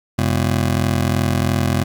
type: ring-modulated tone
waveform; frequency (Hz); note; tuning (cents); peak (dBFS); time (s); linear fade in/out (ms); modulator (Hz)
25% pulse; 113.7; A#2; -43; -9; 0.18-1.84; 10; 21.5
effects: 8-bit